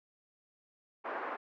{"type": "band-pass noise", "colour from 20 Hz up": "white", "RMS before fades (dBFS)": -39, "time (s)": [1.04, 1.37], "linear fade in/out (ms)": 20, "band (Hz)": [340, 1500], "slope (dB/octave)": 24, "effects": []}